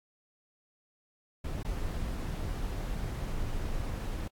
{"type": "noise with dropouts", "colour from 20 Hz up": "brown", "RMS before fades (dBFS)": -34, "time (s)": [1.44, 4.28], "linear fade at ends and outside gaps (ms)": 5, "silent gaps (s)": [1.629, 1.647], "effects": ["AAC 64 kbps"]}